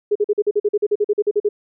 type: tone bursts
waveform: sine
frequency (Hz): 415.3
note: G#4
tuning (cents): 0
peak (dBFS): -13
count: 16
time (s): 0.11-1.49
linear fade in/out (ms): 10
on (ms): 45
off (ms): 44
effects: none